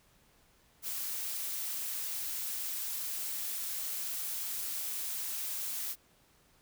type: noise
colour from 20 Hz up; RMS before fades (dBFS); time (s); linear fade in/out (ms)
blue; -37; 0.82-5.96; 50
effects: pink hiss -66 dBFS RMS until 6.61 s